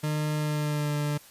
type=tone with pitch glide; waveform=40% pulse; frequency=151.6 to 147.62 Hz; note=D#3 to D3; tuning=-45 to +9 cents; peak=-25 dBFS; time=0.03-1.18 s; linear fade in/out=10 ms; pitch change=-46 cents; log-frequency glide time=0.35-0.94 s; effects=white hiss -52 dBFS RMS until 1.3 s + resampled to 32000 Hz